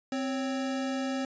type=tone pair together; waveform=square; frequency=261.6 / 554.3 Hz; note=C4 / C#5; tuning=0 / 0 cents; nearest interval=octave + minor second; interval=1300 cents; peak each=-31 / -37 dBFS; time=0.12-1.25 s; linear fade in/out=2 ms; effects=resampled to 16000 Hz